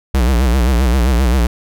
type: tone with vibrato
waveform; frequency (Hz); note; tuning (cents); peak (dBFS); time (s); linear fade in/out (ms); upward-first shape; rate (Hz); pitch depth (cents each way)
square; 62.4; B1; +19; -11; 0.14-1.47; 5; sine; 7.6; 150
effects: none